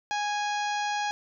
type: harmonic tone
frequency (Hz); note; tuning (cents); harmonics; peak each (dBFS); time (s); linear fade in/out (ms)
828; G#5; -5; 1 / 2 / 3 / 4 / 5 / 6 / 7 / 8; -28 / -34 / -38 / -40 / -42 / -44 / -45 / -46; 0.11-1.11; 0
effects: none